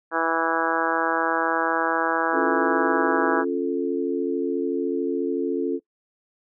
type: harmonic tone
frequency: 164.1 Hz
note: E3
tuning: 8 cents flat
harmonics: 2 / 3 / 4 / 5 / 6 / 7 / 8 / 9 / 10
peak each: -29 / -29 / -29 / -29 / -29 / -29 / -29 / -29 / -29 dBFS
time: 0.11-3.45 s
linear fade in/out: 50 ms
type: chord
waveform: sine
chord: Db augmented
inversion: none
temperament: equal with one note detuned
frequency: 275.4 / 349.2 / 440 Hz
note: Db4 / F4 / A4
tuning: -11 / 0 / 0 cents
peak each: -26 / -26 / -26 dBFS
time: 2.32-5.8 s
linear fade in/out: 50 ms
effects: noise-tail reverb RT60 0.1 s tail -21 dB re dry